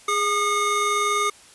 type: tone cluster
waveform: square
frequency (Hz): 413.4 / 1220 / 2175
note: G#4 / D#6 / C#7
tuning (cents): -8 / -34 / -33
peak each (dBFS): -28 / -22 / -28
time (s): 0.08-1.3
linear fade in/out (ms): 5
effects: white hiss -49 dBFS RMS until 1.54 s + resampled to 24000 Hz